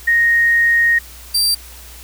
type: tone pair in turn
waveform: sine / sawtooth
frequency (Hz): 1864.7 / 4699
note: A#6 / D8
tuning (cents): 0 / 0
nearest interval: octave + major third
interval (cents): 1600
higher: second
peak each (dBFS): -10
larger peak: neither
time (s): 0.07-0.99 / 1.34-1.55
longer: first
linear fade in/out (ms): 10
effects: added 60 Hz sine -38 dBFS peak until 2.03 s + white hiss -39 dBFS RMS until 2.03 s